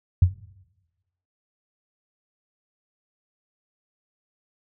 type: tone with exponential decay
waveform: sine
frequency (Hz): 90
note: F#2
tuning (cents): -47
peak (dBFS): -9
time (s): 0.22-0.36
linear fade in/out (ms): 5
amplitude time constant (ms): 30
effects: noise-tail reverb RT60 1.0 s tail -17 dB re dry